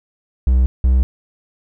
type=tone pair in turn; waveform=triangle; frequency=63.3 / 63.92 Hz; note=B1 / C2; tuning=+43 / -40 cents; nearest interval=unison; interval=17 cents; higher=second; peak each=-8 dBFS; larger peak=neither; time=0.47-0.66 / 0.84-1.03 s; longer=neither; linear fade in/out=0 ms; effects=none